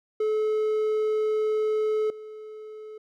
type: tone with level steps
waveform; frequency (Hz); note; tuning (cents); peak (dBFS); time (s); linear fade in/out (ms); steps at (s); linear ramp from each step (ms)
triangle; 430.9; A4; -36; -20 / -36; 0.2-2.98; 5; 2.1; 2
effects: none